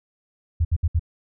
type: tone bursts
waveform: sine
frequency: 82.3 Hz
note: E2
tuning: 2 cents flat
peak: -16 dBFS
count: 4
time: 0.6-0.995 s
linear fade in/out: 10 ms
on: 50 ms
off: 65 ms
effects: none